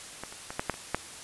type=clicks; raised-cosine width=0.5 ms; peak=-21 / -29 / -21 / -13 / -11 / -26 / -10 dBFS; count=7; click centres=0.236 / 0.325 / 0.505 / 0.595 / 0.697 / 0.741 / 0.946 s; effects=white hiss -44 dBFS RMS until 1.23 s + resampled to 24000 Hz